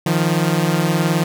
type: beating tone pair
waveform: sawtooth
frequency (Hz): 155.56 / 174.56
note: D#3 / F3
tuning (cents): 0 / -1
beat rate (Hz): 19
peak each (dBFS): -14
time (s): 0.06-1.24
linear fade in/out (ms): 5
effects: none